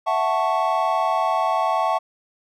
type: chord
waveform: triangle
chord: F# minor seventh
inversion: third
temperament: equal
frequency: 659.3 / 740 / 880 / 1108.7 Hz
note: E5 / F#5 / A5 / C#6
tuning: 0 / 0 / 0 / 0 cents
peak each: -22 dBFS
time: 0.06-1.99 s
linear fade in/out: 20 ms
effects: none